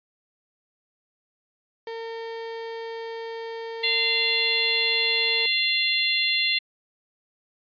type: tone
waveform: 35% pulse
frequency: 455.6 Hz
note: A#4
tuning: 40 cents flat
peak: -30 dBFS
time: 1.87-5.46 s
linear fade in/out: 2 ms
type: harmonic tone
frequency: 691 Hz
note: F5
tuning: 19 cents flat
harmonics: 3 / 4 / 5 / 6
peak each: -26 / -26 / -26 / -26 dBFS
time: 3.83-6.59 s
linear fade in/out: 10 ms
effects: resampled to 11025 Hz